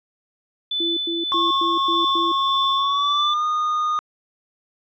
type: tone with tremolo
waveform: sine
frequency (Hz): 3500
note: A7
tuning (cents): -10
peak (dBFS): -20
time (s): 0.71-3.34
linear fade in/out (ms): 5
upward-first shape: sine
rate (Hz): 1.7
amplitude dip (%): 40
type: tone bursts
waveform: sine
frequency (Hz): 336.5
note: E4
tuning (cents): +36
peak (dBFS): -24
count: 6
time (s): 0.8-2.32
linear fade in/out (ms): 5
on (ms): 170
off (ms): 100
type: tone with pitch glide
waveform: triangle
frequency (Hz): 1087 to 1227.2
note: C#6 to D#6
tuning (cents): -34 to -24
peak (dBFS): -17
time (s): 1.32-3.99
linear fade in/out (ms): 0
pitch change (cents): +210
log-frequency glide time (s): 2.75-3.45
effects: resampled to 16000 Hz